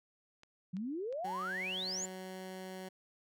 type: clicks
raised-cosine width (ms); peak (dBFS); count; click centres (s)
0.2; -39; 4; 0.434 / 0.768 / 1.126 / 1.417
type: exponential sweep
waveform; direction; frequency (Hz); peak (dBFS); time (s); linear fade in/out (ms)
sine; up; 172.6 to 7400; -36; 0.73-2.06; 10
type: tone with pitch glide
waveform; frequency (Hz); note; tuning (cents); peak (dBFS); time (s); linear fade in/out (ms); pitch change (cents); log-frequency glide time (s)
15% pulse; 185.8 to 187.09; F#3 to F#3; +7 to +19; -37; 1.24-2.89; 10; +12; 1.65-2.37
effects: none